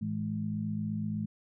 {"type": "tone cluster", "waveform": "sine", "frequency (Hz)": [108, 163, 211.4], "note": ["A2", "E3", "G#3"], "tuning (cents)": [-32, -19, 31], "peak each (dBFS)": [-37, -37, -33], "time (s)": [0.01, 1.26], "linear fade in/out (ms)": 10, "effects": []}